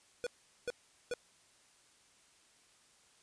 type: tone bursts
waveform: square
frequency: 487.5 Hz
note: B4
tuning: 23 cents flat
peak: -35 dBFS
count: 3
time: 0.24-1.138 s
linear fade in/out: 0 ms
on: 26 ms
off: 410 ms
effects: white hiss -66 dBFS RMS until 3.22 s + resampled to 22050 Hz